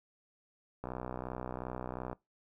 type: click train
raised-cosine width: 1 ms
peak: -25 dBFS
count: 82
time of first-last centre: 0.84-2.13 s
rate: 62.8 Hz
effects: noise-tail reverb RT60 0.2 s tail -22 dB re dry